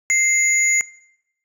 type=tone pair together; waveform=sine; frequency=2093 / 6824 Hz; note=C7 / G#8; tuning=0 / +46 cents; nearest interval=octave + minor sixth; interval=2046 cents; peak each=-15 / -17 dBFS; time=0.1-0.81 s; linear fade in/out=0 ms; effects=noise-tail reverb RT60 0.8 s tail -22 dB re dry + tanh soft clip ceiling -8 dBFS